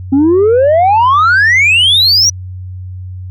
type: exponential sweep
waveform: sine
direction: up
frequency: 262.7 to 5900 Hz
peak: -3 dBFS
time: 0.12-2.3 s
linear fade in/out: 10 ms
effects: tanh soft clip ceiling -4 dBFS + added 92 Hz sine -22 dBFS peak until 3.3 s